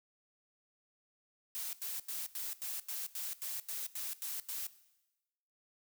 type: noise bursts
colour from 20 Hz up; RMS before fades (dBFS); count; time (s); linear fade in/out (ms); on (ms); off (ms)
blue; -40; 12; 1.55-4.667; 0; 180; 87
effects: noise-tail reverb RT60 1.0 s tail -17 dB re dry